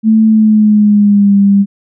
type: tone with pitch glide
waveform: sine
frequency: 220 to 199.42 Hz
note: A3 to G3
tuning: 0 to +30 cents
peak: -4 dBFS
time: 0.03-1.66 s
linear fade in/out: 50 ms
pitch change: -170 cents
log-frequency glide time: 0.26-1.36 s
effects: none